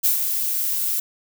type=noise with ADSR envelope; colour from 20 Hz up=violet; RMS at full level=-17 dBFS; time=0.03-1 s; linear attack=21 ms; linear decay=130 ms; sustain=-6 dB; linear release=4 ms; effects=none